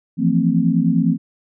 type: chord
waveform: sine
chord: F major seventh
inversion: third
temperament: equal with one note detuned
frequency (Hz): 164.81 / 174.61 / 225 / 261.6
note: E3 / F3 / A3 / C4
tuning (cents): 0 / 0 / +39 / 0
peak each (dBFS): -19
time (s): 0.17-1.18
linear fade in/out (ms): 50
effects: none